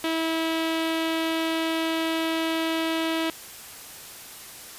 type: tone with low-pass filter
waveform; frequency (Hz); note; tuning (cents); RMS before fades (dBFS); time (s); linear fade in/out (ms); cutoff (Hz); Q
sawtooth; 324.9; E4; -25; -26; 0.04-3.3; 2; 3400; 2.3
effects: white hiss -42 dBFS RMS until 4.78 s + resampled to 32000 Hz